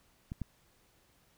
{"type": "clicks", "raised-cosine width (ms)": 5, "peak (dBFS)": [-26, -23], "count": 2, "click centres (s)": [0.319, 0.417], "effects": ["pink hiss -68 dBFS RMS until 1.37 s"]}